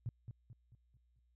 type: tone with echo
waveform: sine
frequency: 116.54 Hz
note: A#2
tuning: in tune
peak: -36 dBFS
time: 0.06-0.09 s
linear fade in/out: 0 ms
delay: 220 ms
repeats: 5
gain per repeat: -7 dB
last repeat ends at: 1.19 s
effects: added 60 Hz sine -70 dBFS peak until 1.35 s